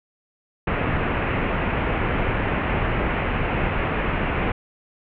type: low-pass noise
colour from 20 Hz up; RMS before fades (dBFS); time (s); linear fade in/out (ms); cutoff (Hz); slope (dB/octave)
pink; -23; 0.67-4.52; 5; 2700; 48
effects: none